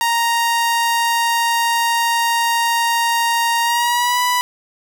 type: tone with pitch glide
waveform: sawtooth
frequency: 932.3 to 987.7 Hz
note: A#5 to B5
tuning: 0 to 0 cents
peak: -11 dBFS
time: 0.01-4.41 s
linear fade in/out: 0 ms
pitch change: +100 cents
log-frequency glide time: 3.62-4.2 s
effects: none